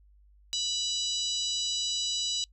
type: harmonic tone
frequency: 983 Hz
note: B5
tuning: 8 cents flat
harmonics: 3 / 4 / 5 / 6 / 7 / 8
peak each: -35 / -31 / -37 / -38 / -40 / -41 dBFS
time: 0.53-2.44 s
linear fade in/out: 0 ms
effects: noise-tail reverb RT60 0.1 s tail -25 dB re dry + added 50 Hz sine -56 dBFS peak until 2.52 s